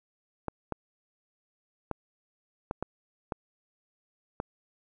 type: clicks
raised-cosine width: 1 ms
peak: -17 dBFS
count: 7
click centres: 0.483 / 0.723 / 1.913 / 2.711 / 2.826 / 3.322 / 4.401 s
effects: none